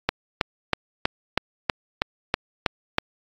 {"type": "click train", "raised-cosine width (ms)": 0.3, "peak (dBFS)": -3, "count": 10, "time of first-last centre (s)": [0.09, 2.984], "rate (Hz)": 3.11, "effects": ["AAC 48 kbps"]}